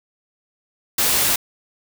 white noise, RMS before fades -18 dBFS, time 0.98-1.36 s, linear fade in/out 5 ms, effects none

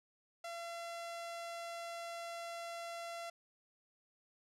sawtooth tone with low-pass filter, 680 Hz, F5, 46 cents flat, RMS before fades -45 dBFS, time 0.44-3.3 s, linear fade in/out 5 ms, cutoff 10000 Hz, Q 0.68, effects none

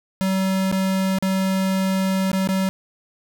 square tone with dropouts, 190.5 Hz, G3, 49 cents flat, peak -19 dBFS, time 0.21-2.69 s, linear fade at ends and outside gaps 0 ms, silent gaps 0.715-0.725 / 1.186-1.225 / 2.316-2.331 / 2.474-2.489 s, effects none

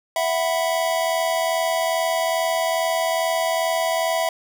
square chord, E suspended second, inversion none, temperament just, 659.3 / 741.7 / 988.9 Hz, E5 / F#5 / B5, 0 / +4 / +2 cents, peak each -22 / -27 / -28 dBFS, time 0.16-4.29 s, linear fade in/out 2 ms, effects none

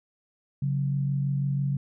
sine tone pair together, 138.89 / 185 Hz, C#3 / F#3, +4 / 0 cents, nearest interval perfect fourth, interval 496 cents, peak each -24 / -33 dBFS, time 0.62-1.77 s, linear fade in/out 5 ms, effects none

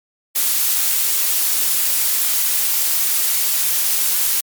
blue noise, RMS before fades -17 dBFS, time 0.35-4.41 s, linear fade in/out 10 ms, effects MP3 96 kbps

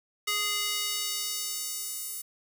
square tone with high-pass filter sweep, 415.3 Hz, G#4, in tune, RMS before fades -32 dBFS, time 0.27-2.22 s, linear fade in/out 10 ms, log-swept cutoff 2000 to 10000 Hz, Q 0.94, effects 9-bit

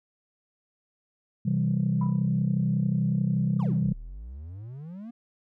sine chord, C major, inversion none, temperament equal, 130.81 / 164.81 / 196 Hz, C3 / E3 / G3, 0 / 0 / 0 cents, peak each -26 dBFS, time 1.45-3.93 s, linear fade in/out 10 ms
sine tone with exponential decay, 987.8 Hz, B5, in tune, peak -32 dBFS, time 2.01-2.29 s, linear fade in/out 5 ms, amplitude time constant 60 ms
triangle exponential two-way sweep, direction down then up, 1271 to 33.35 to 242.3 Hz, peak -35 dBFS, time 3.59-5.11 s, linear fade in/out 10 ms, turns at 3.92 s
effects tanh soft clip ceiling -15 dBFS

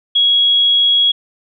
sine tone, 3322 Hz, G#7, in tune, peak -9 dBFS, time 0.15-1.12 s, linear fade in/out 10 ms, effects none

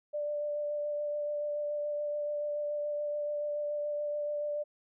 sine tone with vibrato, 590 Hz, D5, 8 cents sharp, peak -31 dBFS, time 0.13-4.64 s, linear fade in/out 20 ms, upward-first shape sine, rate 7 Hz, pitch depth 12 cents each way, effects none

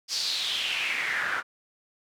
pink noise with band-pass filter sweep, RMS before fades -29 dBFS, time 0.08-1.43 s, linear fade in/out 50 ms, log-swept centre 5200 to 1400 Hz, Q 4.7, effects none

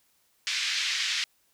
pink band-pass noise, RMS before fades -29 dBFS, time 0.47-1.24 s, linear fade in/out 0 ms, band 2000 to 5700 Hz, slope 24 dB/octave, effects white hiss -68 dBFS RMS until 1.53 s

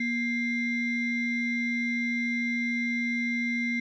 triangle ring-modulated tone, 932.3 Hz, A#5, in tune, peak -21 dBFS, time 0-3.8 s, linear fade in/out 5 ms, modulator 1170 Hz, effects resampled to 16000 Hz

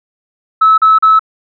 sine tone bursts, 1300 Hz, E6, 24 cents flat, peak -3 dBFS, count 3, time 0.61-1.194 s, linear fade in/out 10 ms, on 170 ms, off 37 ms, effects tanh soft clip ceiling 0 dBFS

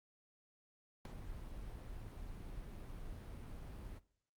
brown noise with ADSR envelope, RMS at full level -36 dBFS, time 1.05-4 s, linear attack 3 ms, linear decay 6 ms, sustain -12 dB, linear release 28 ms, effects noise-tail reverb RT60 0.6 s tail -19 dB re dry + Opus 48 kbps

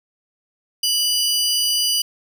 sawtooth tone pair together, 2960 / 4801 Hz, F#7 / D8, 0 / +37 cents, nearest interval minor sixth, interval 837 cents, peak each -17 dBFS, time 0.83-2.02 s, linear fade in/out 5 ms, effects none

